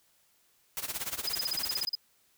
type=noise with tremolo; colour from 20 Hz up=white; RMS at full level=-33 dBFS; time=0.77-1.85 s; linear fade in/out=0 ms; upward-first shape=sine; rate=17 Hz; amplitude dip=85%
type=tone bursts; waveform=triangle; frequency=4999 Hz; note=D#8; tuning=7 cents sharp; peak=-26 dBFS; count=12; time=1.27-1.953 s; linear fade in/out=5 ms; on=23 ms; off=37 ms
effects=white hiss -68 dBFS RMS until 2.37 s